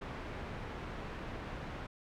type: low-pass noise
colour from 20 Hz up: pink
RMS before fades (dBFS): -43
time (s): 0.01-1.87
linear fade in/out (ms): 10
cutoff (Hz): 2100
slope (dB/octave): 12
effects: none